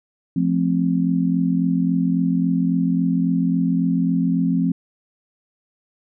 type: chord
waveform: sine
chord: F major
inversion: none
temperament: just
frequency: 174.61 / 218.3 / 261.9 Hz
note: F3 / A3 / C4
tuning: 0 / -13 / +2 cents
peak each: -19 / -25 / -20 dBFS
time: 0.36-4.72 s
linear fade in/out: 5 ms
effects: none

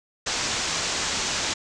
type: low-pass noise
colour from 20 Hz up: white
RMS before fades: -27 dBFS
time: 0.26-1.54 s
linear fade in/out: 10 ms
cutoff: 7400 Hz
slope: 48 dB/octave
effects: resampled to 22050 Hz

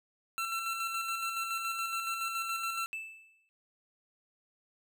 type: tone with tremolo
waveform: 25% pulse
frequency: 1347 Hz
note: E6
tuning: 37 cents sharp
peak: -28 dBFS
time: 0.38-2.86 s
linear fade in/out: 0 ms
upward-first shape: square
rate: 7.1 Hz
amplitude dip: 35%
type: tone with exponential decay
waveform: triangle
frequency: 2637 Hz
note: E7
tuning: in tune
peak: -32 dBFS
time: 2.93-3.49 s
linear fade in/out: 0 ms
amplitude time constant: 120 ms
effects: none

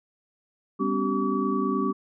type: tone cluster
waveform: sine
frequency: 198.9 / 252 / 281.8 / 385 / 1142 Hz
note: G3 / B3 / C#4 / G4 / D6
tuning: +25 / +35 / +29 / -31 / -49 cents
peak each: -29 dBFS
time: 0.79-1.93 s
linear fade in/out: 20 ms
effects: none

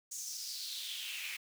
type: noise with high-pass filter sweep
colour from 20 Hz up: pink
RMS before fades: -42 dBFS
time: 0.11-1.37 s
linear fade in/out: 10 ms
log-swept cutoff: 6900 to 2200 Hz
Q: 4.3
effects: none

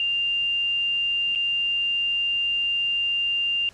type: tone with dropouts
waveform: sine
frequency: 2794 Hz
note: F7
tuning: in tune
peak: -21 dBFS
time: 0-3.69 s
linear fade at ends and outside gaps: 1 ms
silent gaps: 1.351-1.357 s
effects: pink hiss -52 dBFS RMS until 3.73 s + low-pass 8000 Hz 12 dB/octave

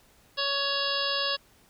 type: harmonic tone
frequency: 559 Hz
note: C#5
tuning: 14 cents sharp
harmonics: 1 / 2 / 3 / 5 / 6 / 7 / 8 / 9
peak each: -34 / -34 / -34 / -34 / -34 / -34 / -34 / -34 dBFS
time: 0.37-1.37 s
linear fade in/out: 20 ms
effects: pink hiss -60 dBFS RMS until 1.69 s

